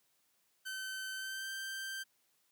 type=tone with pitch glide; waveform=sawtooth; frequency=1535 to 1566.3 Hz; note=G6 to G6; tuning=-37 to -2 cents; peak=-36 dBFS; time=0.65-2.04 s; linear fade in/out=20 ms; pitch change=+35 cents; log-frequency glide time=1.15-1.5 s; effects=white hiss -75 dBFS RMS until 2.51 s + high-pass 100 Hz 12 dB/octave